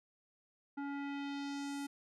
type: tone with low-pass filter sweep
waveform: square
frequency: 281.8 Hz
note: C#4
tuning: 29 cents sharp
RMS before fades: -41 dBFS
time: 0.77-1.87 s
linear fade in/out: 10 ms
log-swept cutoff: 1300 to 11000 Hz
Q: 1.5
effects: none